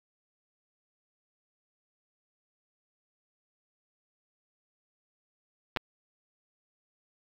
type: clicks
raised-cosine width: 0.3 ms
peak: -13 dBFS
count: 2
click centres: 5.763 / 5.771 s
effects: low-pass 5000 Hz 12 dB/octave + 7-bit